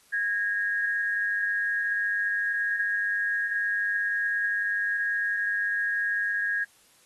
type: tone pair together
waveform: sine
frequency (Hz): 1642.8 / 1844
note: G#6 / A#6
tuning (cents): -19 / -19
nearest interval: major second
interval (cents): 200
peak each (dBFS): -25 / -32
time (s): 0.12-6.65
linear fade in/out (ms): 20
effects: white hiss -60 dBFS RMS until 7.05 s + AAC 32 kbps